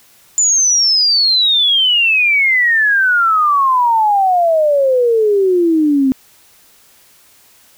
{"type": "exponential sweep", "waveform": "sine", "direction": "down", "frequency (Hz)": [7130, 259], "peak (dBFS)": -9, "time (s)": [0.38, 6.12], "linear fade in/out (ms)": 0, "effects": ["white hiss -48 dBFS RMS until 7.77 s"]}